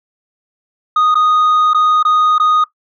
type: tone with dropouts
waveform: sine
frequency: 1241 Hz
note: D#6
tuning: 5 cents flat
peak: -6 dBFS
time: 0.96-2.64 s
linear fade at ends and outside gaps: 5 ms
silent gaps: 1.144-1.153 / 1.734-1.745 / 2.028-2.05 / 2.382-2.398 s
effects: noise-tail reverb RT60 0.1 s tail -17 dB re dry + tanh soft clip ceiling -8 dBFS